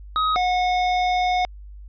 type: tone pair in turn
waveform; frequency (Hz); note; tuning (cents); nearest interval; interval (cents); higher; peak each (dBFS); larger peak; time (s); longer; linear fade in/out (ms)
square; 1263 / 727.4; D#6 / F#5; +26 / -30; minor seventh; 956; first; -19; neither; 0.16-0.36 / 0.36-1.45; second; 0
effects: added 50 Hz sine -37 dBFS peak until 1.88 s + resampled to 11025 Hz